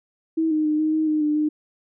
sine tone with pitch steps, 322.4 / 308.7 / 304.5 / 311 / 313.8 / 306.7 / 300 / 303.6 Hz, E4 / D#4 / D#4 / D#4 / D#4 / D#4 / D4 / D#4, -38 / -14 / -37 / -1 / +15 / -25 / +37 / -42 cents, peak -18 dBFS, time 0.37-1.49 s, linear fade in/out 10 ms, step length 140 ms, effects none

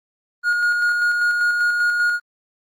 triangle tone with tremolo, 1435 Hz, F6, 47 cents sharp, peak -13 dBFS, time 0.43-2.2 s, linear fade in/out 50 ms, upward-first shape square, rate 5.1 Hz, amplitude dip 30%, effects Opus 24 kbps

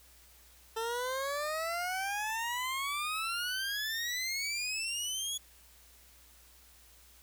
20% pulse exponential sweep, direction up, 443.8 to 3400 Hz, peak -28 dBFS, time 0.76-5.38 s, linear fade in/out 10 ms, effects added 60 Hz sine -62 dBFS peak until 7.22 s + white hiss -60 dBFS RMS until 7.22 s

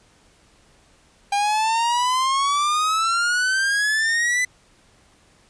45% pulse exponential sweep, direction up, 800 to 2015 Hz, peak -18 dBFS, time 1.32-4.45 s, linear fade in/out 5 ms, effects pink hiss -56 dBFS RMS until 5.49 s + resampled to 22050 Hz

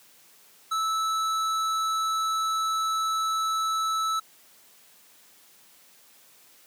triangle tone with hard clipping, 1310 Hz, E6, 11 cents flat, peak -26 dBFS, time 0.71-4.2 s, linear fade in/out 10 ms, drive 17 dB, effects white hiss -56 dBFS RMS until 6.66 s + high-pass 150 Hz 12 dB/octave

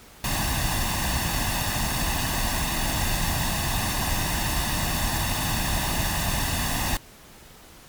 pink noise with comb filter, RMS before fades -25 dBFS, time 0.24-6.97 s, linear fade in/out 2 ms, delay 1.1 ms, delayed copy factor +0.7, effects pink hiss -48 dBFS RMS until 7.88 s + MP3 96 kbps

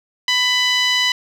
10% pulse tone with band-pass filter, 996 Hz, B5, 14 cents sharp, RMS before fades -17 dBFS, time 0.28-1.12 s, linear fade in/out 2 ms, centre 2700 Hz, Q 1.2, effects none

